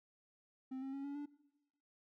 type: tone with pitch steps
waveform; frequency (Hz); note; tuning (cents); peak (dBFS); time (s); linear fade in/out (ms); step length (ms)
triangle; 261.6 / 268.5 / 275.6 / 282.8 / 290.3; C4 / C4 / C#4 / C#4 / D4; 0 / +45 / -10 / +35 / -20; -39; 0.71-1.26; 10; 110
effects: noise-tail reverb RT60 1.0 s tail -20 dB re dry